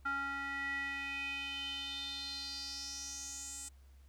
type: tone with band-pass filter sweep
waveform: square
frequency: 277.2 Hz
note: C#4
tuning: in tune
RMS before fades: -41 dBFS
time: 0.05-3.69 s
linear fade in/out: 10 ms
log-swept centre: 1400 to 8000 Hz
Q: 5.9
effects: added 67 Hz sine -56 dBFS peak until 4.08 s + pink hiss -72 dBFS RMS until 4.08 s